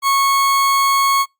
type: tone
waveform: 40% pulse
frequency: 1100 Hz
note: C#6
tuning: 14 cents flat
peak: -12 dBFS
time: 0.02-1.26 s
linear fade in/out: 50 ms
effects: noise-tail reverb RT60 0.2 s tail -26 dB re dry + Opus 48 kbps